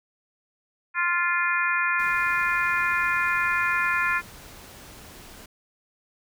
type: harmonic tone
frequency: 348.9 Hz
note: F4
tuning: 2 cents flat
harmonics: 3 / 4 / 5 / 6 / 7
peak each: -28 / -26 / -26 / -31 / -29 dBFS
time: 0.94-4.22 s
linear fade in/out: 50 ms
type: noise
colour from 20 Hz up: pink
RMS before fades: -45 dBFS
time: 1.99-5.46 s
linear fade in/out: 5 ms
effects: none